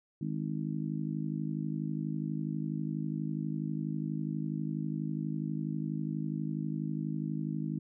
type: harmonic tone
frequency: 52.2 Hz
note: G#1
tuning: 10 cents sharp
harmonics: 3 / 4 / 5 / 6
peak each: -35 / -37 / -39 / -41 dBFS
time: 0.21-7.79 s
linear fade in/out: 5 ms
effects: none